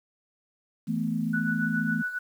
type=chord; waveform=sine; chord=E suspended fourth; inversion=none; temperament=just; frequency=164.81 / 219.8 / 247.2 Hz; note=E3 / A3 / B3; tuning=0 / -2 / +2 cents; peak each=-31 / -28 / -31 dBFS; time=0.87-2.03 s; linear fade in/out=20 ms
type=tone with tremolo; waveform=sine; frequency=1480 Hz; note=F#6; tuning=in tune; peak=-26 dBFS; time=1.33-2.19 s; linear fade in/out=10 ms; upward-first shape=sine; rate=7.3 Hz; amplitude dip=65%
effects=9-bit